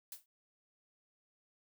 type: noise with exponential decay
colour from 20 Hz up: blue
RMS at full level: -42 dBFS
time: 0.12-0.26 s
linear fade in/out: 2 ms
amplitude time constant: 29 ms
effects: none